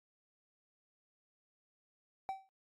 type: tone with exponential decay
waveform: triangle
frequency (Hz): 771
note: G5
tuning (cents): -29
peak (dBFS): -31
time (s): 2.29-2.49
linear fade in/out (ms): 0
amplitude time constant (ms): 42
effects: AAC 48 kbps